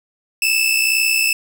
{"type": "tone pair together", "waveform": "sawtooth", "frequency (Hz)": [2604, 2666], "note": ["E7", "E7"], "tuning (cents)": [-22, 19], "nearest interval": "unison", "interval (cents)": 41, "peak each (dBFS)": -14, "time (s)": [0.42, 1.33], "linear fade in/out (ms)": 2, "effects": []}